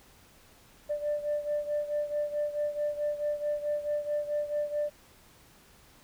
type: beating tone pair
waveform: sine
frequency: 590 / 594.6 Hz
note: D5 / D5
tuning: +8 / +21 cents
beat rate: 4.6 Hz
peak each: -29 / -33 dBFS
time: 0.89-4.9 s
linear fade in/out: 20 ms
effects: tanh soft clip ceiling -23 dBFS + pink hiss -58 dBFS RMS until 6.03 s